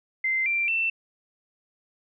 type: tone with pitch steps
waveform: sine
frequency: 2078 / 2360 / 2679 Hz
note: C7 / D7 / E7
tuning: -12 / +8 / +27 cents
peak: -22 dBFS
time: 0.24-0.9 s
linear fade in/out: 5 ms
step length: 220 ms
effects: none